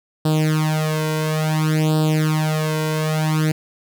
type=tone with flanger; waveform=sawtooth; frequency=155.56 Hz; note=D#3; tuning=in tune; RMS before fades=-19 dBFS; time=0.25-3.52 s; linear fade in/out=5 ms; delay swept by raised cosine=0.23 to 2.03 ms; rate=0.58 Hz; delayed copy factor=+0.9; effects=none